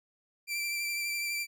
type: tone with vibrato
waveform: sawtooth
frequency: 2349 Hz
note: D7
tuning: in tune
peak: -28 dBFS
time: 0.47-1.47 s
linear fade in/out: 50 ms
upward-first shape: sine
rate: 12 Hz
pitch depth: 20 cents each way
effects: none